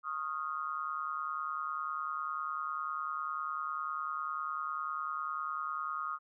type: tone with amplitude modulation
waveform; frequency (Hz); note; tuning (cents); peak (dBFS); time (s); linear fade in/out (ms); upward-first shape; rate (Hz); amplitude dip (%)
sine; 1242; D#6; -3; -30; 0.03-6.19; 50; sine; 150; 95
effects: none